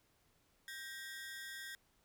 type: ring-modulated tone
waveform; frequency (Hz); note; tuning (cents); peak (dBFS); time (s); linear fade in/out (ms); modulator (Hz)
sawtooth; 1734; A6; -26; -39; 0.68-1.75; 0; 152
effects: pink hiss -74 dBFS RMS until 2.04 s